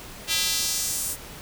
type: tone with high-pass filter sweep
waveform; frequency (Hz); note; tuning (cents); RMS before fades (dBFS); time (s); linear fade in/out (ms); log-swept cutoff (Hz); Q
square; 181.6; F#3; -32; -26; 0.27-1.17; 50; 3100 to 9600; 1.3
effects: pink hiss -41 dBFS RMS until 1.41 s